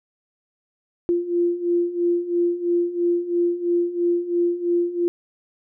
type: beating tone pair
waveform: sine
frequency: 345.3 / 348.3 Hz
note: F4 / F4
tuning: -20 / -5 cents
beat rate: 3 Hz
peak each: -24 / -20 dBFS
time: 1.09-5.08 s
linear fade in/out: 0 ms
effects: none